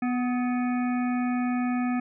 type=harmonic tone with a mistuned harmonic; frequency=246.9 Hz; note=B3; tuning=in tune; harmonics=1 / 3 / 5 / 7 / 9 / 10; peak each=-24 / -34 / -38 / -41 / -43 / -44 dBFS; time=0.02-2 s; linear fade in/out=5 ms; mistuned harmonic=5; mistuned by=+37 cents; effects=none